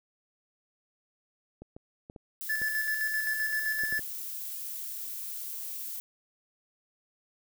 clicks, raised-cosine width 2 ms, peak -31 dBFS, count 8, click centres 1.62 / 1.765 / 2.099 / 2.162 / 2.617 / 3.836 / 3.926 / 3.993 s
violet noise, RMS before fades -38 dBFS, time 2.41-6 s, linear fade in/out 0 ms
triangle tone with tremolo, 1736 Hz, A6, 24 cents flat, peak -25 dBFS, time 2.49-4 s, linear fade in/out 10 ms, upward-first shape square, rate 7.7 Hz, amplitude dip 40%
effects none

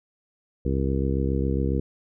harmonic tone, 67.3 Hz, C2, 49 cents sharp, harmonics 1 / 2 / 3 / 4 / 5 / 6 / 7, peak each -25 / -28 / -30 / -31 / -32 / -33 / -33 dBFS, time 0.65-1.8 s, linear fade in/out 5 ms, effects none

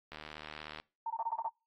click train, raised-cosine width 0.3 ms, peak -28 dBFS, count 53, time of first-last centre 0.12-0.8 s, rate 76.5 Hz
sine tone bursts, 911 Hz, A#5, 40 cents flat, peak -33 dBFS, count 7, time 1.06-1.486 s, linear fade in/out 5 ms, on 42 ms, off 22 ms
effects noise-tail reverb RT60 0.3 s tail -24 dB re dry + AAC 32 kbps

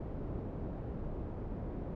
pink low-pass noise, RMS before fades -40 dBFS, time 0-1.95 s, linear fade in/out 5 ms, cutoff 490 Hz, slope 12 dB/octave, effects none

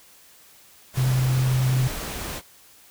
pink noise, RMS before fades -32 dBFS, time 0.93-2.42 s, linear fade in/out 50 ms
sine tone with vibrato, 128.9 Hz, C3, 26 cents flat, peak -18 dBFS, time 0.97-1.88 s, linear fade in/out 10 ms, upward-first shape sine, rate 11 Hz, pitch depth 10 cents each way
effects white hiss -52 dBFS RMS until 2.9 s

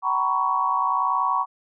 sine tone cluster, 760 / 925 / 986 / 1116 Hz, F#5 / A#5 / B5 / C#6, +46 / -14 / -3 / +11 cents, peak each -29 / -28 / -25 / -22 dBFS, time 0.02-1.46 s, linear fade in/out 50 ms, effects none

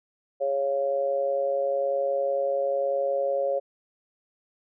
sine tone with amplitude modulation, 553 Hz, C#5, 4 cents flat, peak -19 dBFS, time 0.4-3.6 s, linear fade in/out 20 ms, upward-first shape sine, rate 141 Hz, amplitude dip 80%, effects none

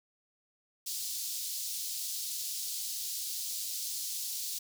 pink high-pass noise, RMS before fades -37 dBFS, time 0.86-4.59 s, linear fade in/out 10 ms, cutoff 4200 Hz, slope 24 dB/octave, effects none

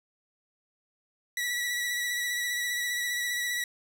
sawtooth tone with vibrato, 1945 Hz, B6, 27 cents flat, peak -25 dBFS, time 1.37-3.64 s, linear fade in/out 2 ms, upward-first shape sine, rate 15 Hz, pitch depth 24 cents each way, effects none

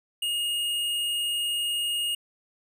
square tone, 2856 Hz, F7, 38 cents sharp, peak -26 dBFS, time 0.22-2.15 s, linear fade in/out 5 ms, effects resampled to 32000 Hz

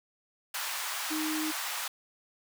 pink high-pass noise, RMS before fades -35 dBFS, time 0.54-1.88 s, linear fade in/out 5 ms, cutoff 850 Hz, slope 24 dB/octave
sine tone, 310.8 Hz, D#4, 2 cents flat, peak -31 dBFS, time 1.1-1.52 s, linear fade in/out 20 ms
effects none

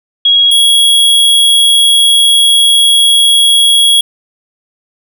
sine / square tone pair in turn, 3305 / 3322 Hz, G#7 / G#7, -9 / 0 cents, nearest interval unison, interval 9 cents, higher second, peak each -4 / -5 dBFS, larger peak first, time 0.25-0.51 / 0.51-4.01 s, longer second, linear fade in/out 5 ms, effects none

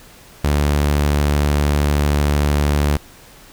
sawtooth tone, 73 Hz, D2, 10 cents flat, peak -10 dBFS, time 0.44-2.97 s, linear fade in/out 5 ms, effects pink hiss -44 dBFS RMS until 3.52 s

